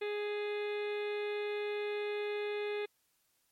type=harmonic tone with a mistuned harmonic; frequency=415.3 Hz; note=G#4; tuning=in tune; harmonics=1 / 2 / 3 / 4 / 5 / 6 / 7 / 8 / 9 / 10; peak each=-34 / -48 / -53 / -49 / -47 / -47 / -59 / -52 / -58 / -60 dBFS; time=0.01-2.86 s; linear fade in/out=10 ms; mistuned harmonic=8; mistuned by=+69 cents; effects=white hiss -75 dBFS RMS until 3.51 s + MP3 64 kbps